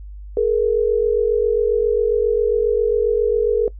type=tone pair together; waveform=sine; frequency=424.4 / 471.8 Hz; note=G#4 / A#4; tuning=+38 / +21 cents; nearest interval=major second; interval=183 cents; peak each=-17 dBFS; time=0.37-3.68 s; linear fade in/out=2 ms; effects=noise-tail reverb RT60 0.1 s tail -21 dB re dry + added 50 Hz sine -32 dBFS peak until 3.79 s